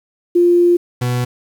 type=tone pair in turn; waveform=sine / 40% pulse; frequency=349.2 / 123.46 Hz; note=F4 / B2; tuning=0 / 0 cents; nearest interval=octave + tritone; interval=1800 cents; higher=first; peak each=-8 / -15 dBFS; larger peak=first; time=0.35-0.77 / 1.01-1.25 s; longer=first; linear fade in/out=10 ms; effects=7-bit